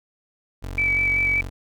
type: tone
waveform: 25% pulse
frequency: 46.19 Hz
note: F#1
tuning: 2 cents flat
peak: -26 dBFS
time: 0.62-1.5 s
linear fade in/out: 20 ms
type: tone with vibrato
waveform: sine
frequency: 2297 Hz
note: D7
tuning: 39 cents flat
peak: -18 dBFS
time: 0.78-1.41 s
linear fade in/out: 2 ms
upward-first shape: square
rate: 5.2 Hz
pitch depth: 12 cents each way
effects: none